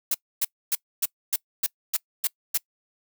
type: noise bursts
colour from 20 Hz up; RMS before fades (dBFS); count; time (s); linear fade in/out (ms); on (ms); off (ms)
blue; -23; 9; 0.11-2.576; 5; 34; 270
effects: noise-tail reverb RT60 0.1 s tail -24 dB re dry